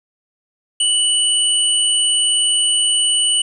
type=tone pair together; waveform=sine; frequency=2960 / 8799 Hz; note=F#7 / C#9; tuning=0 / -14 cents; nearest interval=octave + perfect fifth; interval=1886 cents; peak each=-15 / -17 dBFS; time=0.8-3.42 s; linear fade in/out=5 ms; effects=none